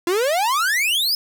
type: exponential sweep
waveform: 45% pulse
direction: up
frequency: 333.2 to 5210 Hz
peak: -17 dBFS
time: 0.07-1.15 s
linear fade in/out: 2 ms
effects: 9-bit